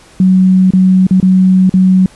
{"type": "tone with dropouts", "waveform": "sine", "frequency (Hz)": 186.6, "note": "F#3", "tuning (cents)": 15, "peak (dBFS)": -4, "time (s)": [0.2, 2.06], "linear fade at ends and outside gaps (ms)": 2, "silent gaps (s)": [[0.706, 0.735], [1.068, 1.109], [1.201, 1.227], [1.695, 1.739]], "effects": ["pink hiss -41 dBFS RMS until 2.15 s", "resampled to 24000 Hz"]}